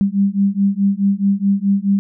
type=beating tone pair; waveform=sine; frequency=196 / 200.7 Hz; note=G3 / G3; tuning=0 / +41 cents; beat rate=4.7 Hz; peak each=-16 dBFS; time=0.01-1.99 s; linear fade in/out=0 ms; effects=none